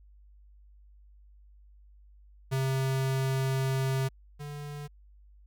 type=tone pair in turn; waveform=square; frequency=133.2 / 146 Hz; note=C3 / D3; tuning=+31 / -10 cents; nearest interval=major second; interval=159 cents; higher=second; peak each=-27 / -38 dBFS; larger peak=first; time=2.51-4.09 / 4.39-4.88 s; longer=first; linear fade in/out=20 ms; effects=added 50 Hz sine -53 dBFS peak until 5.46 s